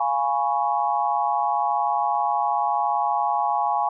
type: chord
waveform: sine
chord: C# dominant seventh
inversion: first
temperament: equal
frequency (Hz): 698.5 / 830.6 / 987.8 / 1108.7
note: E#5 / G#5 / B5 / C#6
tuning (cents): 0 / 0 / 0 / 0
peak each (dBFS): -27 / -22 / -28 / -27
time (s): 0-3.89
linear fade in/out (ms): 5
effects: none